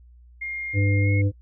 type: tone with pitch glide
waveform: sine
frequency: 2125 to 2167 Hz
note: C7 to C#7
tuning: +26 to -40 cents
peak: -28 dBFS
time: 0.41-1.22 s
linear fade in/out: 10 ms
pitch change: +34 cents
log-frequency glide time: 1.02-1.09 s
type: harmonic tone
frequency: 100 Hz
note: G2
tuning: 35 cents sharp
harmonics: 1 / 3 / 5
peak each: -18 / -28 / -32 dBFS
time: 0.73-1.32 s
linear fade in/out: 50 ms
effects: noise-tail reverb RT60 0.1 s tail -26 dB re dry + added 60 Hz sine -47 dBFS peak until 1.41 s

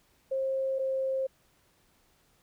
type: tone pair in turn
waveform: sine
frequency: 533 / 530.8 Hz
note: C5 / C5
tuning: +32 / +25 cents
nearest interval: unison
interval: 7 cents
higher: first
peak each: -27 dBFS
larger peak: neither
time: 0.31-0.79 / 0.79-1.27 s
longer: neither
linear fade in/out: 10 ms
effects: pink hiss -67 dBFS RMS until 2.42 s

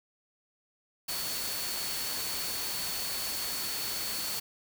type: tone in noise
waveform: sine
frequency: 4435 Hz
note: C#8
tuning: in tune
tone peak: -38 dBFS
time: 1.08-4.4 s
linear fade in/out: 10 ms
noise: white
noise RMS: -35 dBFS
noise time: 1.08-4.4 s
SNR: -6 dB
effects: none

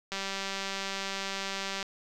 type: click train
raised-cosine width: 0.2 ms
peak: -17 dBFS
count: 334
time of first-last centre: 0.12-1.828 s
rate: 195 Hz
effects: none

